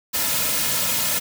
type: noise with comb filter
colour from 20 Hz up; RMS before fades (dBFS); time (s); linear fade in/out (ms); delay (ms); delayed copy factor
white; -22; 0.13-1.2; 20; 2.6; -0.7
effects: none